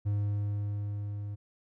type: tone with level ramp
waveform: triangle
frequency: 102.6 Hz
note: G#2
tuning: 21 cents flat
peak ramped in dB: -24 to -33 dBFS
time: 0.05-1.36 s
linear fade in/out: 20 ms
effects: none